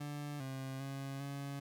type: tone with pitch steps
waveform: 30% pulse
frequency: 146.1 / 133.2 / 136.8 / 140.1 Hz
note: D3 / C3 / C#3 / C#3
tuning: -9 / +31 / -23 / +19 cents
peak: -38 dBFS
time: 0-1.6 s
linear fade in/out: 10 ms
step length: 400 ms
effects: none